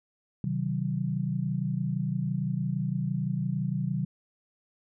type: chord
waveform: sine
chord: C diminished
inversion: none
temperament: just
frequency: 130.81 / 156.98 / 188.37 Hz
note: C3 / Eb3 / Gb3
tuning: 0 / +16 / +31 cents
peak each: -31 dBFS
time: 0.44-4.05 s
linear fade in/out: 2 ms
effects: none